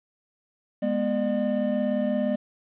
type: tone cluster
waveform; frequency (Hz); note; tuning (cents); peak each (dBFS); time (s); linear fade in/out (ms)
triangle; 208.6 / 245.9 / 600; G#3 / B3 / D5; +8 / -7 / +37; -25; 0.82-2.36; 10
effects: resampled to 8000 Hz + 9-bit